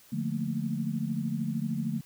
sine chord, Bb major seventh, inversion first, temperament equal with one note detuned, 146.83 / 176.03 / 220 / 233.1 Hz, D3 / F3 / A3 / Bb3, 0 / +14 / 0 / 0 cents, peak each -34 / -35 / -32 / -36 dBFS, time 0.12-2.01 s, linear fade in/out 10 ms, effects white hiss -57 dBFS RMS until 2.05 s

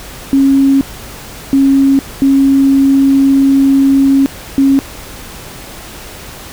sine tone bursts at uneven times, 272.9 Hz, C#4, 27 cents flat, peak -5 dBFS, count 4, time 0.33-0.81 / 1.53-1.99 / 2.22-4.26 / 4.58-4.79 s, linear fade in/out 0 ms, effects added 50 Hz sine -39 dBFS peak until 6.52 s + pink hiss -30 dBFS RMS until 6.52 s

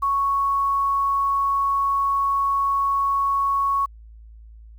sine tone with quantisation, 1108.7 Hz, C#6, in tune, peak -18 dBFS, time 0.02-3.86 s, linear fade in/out 10 ms, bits 8, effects added 55 Hz sine -41 dBFS peak until 4.78 s

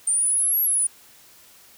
sine linear two-way sweep, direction up then down, 8870 to 11680 to 9520 Hz, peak -18 dBFS, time 0.07-0.87 s, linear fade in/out 5 ms, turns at 0.61 s, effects white hiss -51 dBFS RMS until 1.77 s

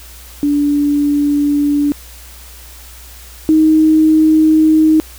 sine tone pair in turn, 290 / 313.4 Hz, D4 / D#4, -22 / +13 cents, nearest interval minor second, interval 135 cents, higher second, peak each -10 / -6 dBFS, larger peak second, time 0.43-1.92 / 3.49-5 s, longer second, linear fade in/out 0 ms, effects added 60 Hz sine -36 dBFS peak until 5.18 s + white hiss -38 dBFS RMS until 5.18 s

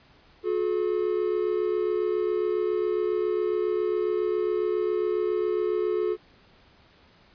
triangle tone pair together, 360.9 / 428.2 Hz, F#4 / A4, -43 / -47 cents, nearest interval minor third, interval 296 cents, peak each -24 dBFS, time 0.43-6.17 s, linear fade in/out 50 ms, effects pink hiss -57 dBFS RMS until 7.34 s + resampled to 11025 Hz

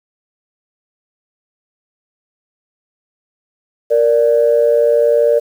sine tone pair together, 466.2 / 586.5 Hz, A#4 / D5, 0 / -2 cents, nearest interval major third, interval 398 cents, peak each -11 dBFS, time 3.9-5.4 s, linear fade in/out 20 ms, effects tanh soft clip ceiling -1 dBFS + 7-bit

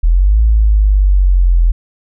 sine linear two-way sweep, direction up then down, 38.89 to 55.4 to 41.45 Hz, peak -6 dBFS, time 0.03-1.72 s, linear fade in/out 10 ms, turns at 0.41 s, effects none

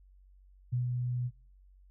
sine tone with ADSR envelope, 123.47 Hz, B2, in tune, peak -27 dBFS, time 0.72-1.31 s, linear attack 14 ms, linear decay 130 ms, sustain -3 dB, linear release 50 ms, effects noise-tail reverb RT60 0.4 s tail -23 dB re dry + added 47 Hz sine -56 dBFS peak until 1.9 s

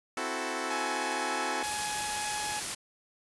10% pulse chord, F# half-diminished seventh, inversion second, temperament equal, 261.6 / 329.6 / 370 / 440 Hz, C4 / E4 / F#4 / A4, 0 / 0 / 0 / 0 cents, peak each -29 dBFS, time 0.17-1.63 s, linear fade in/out 2 ms
sawtooth tone, 841 Hz, G#5, 22 cents sharp, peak -30 dBFS, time 0.7-2.6 s, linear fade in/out 10 ms
white noise, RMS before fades -34 dBFS, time 1.63-2.75 s, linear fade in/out 10 ms
effects resampled to 24000 Hz

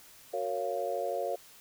sine chord, Gb major seventh, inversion none, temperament just, 370 / 462.5 / 555 / 693.7 Hz, Gb4 / Bb4 / Db5 / F5, 0 / -14 / +2 / -12 cents, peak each -40 / -36 / -34 / -35 dBFS, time 0.33-1.36 s, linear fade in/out 10 ms, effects white hiss -55 dBFS RMS until 1.6 s

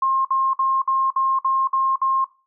sine tone bursts, 1066 Hz, C6, 32 cents sharp, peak -16 dBFS, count 8, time 0.02-2.245 s, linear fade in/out 5 ms, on 230 ms, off 55 ms, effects noise-tail reverb RT60 0.3 s tail -18 dB re dry

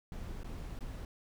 brown noise with dropouts, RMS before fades -42 dBFS, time 0.12-1.05 s, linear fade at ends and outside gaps 1 ms, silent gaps 0.433-0.444 / 0.79-0.807 s, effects none

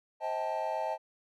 triangle chord, A half-diminished seventh, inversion first, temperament just, 528 / 633.6 / 792 / 880 Hz, C5 / Eb5 / G5 / A5, +16 / +31 / +18 / 0 cents, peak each -38 / -33 / -36 / -33 dBFS, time 0.2-0.98 s, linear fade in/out 50 ms, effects none

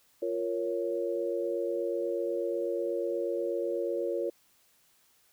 sine chord, Bb minor, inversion second, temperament equal, 349.2 / 466.2 / 554.4 Hz, F4 / Bb4 / Db5, 0 / 0 / 0 cents, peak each -33 dBFS, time 0.22-4.3 s, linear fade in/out 5 ms, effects white hiss -66 dBFS RMS until 5.32 s

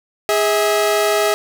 sawtooth tone pair together, 413 / 645.6 Hz, G#4 / E5, -10 / -36 cents, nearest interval minor sixth, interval 774 cents, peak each -13 / -13 dBFS, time 0.29-1.34 s, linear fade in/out 0 ms, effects none

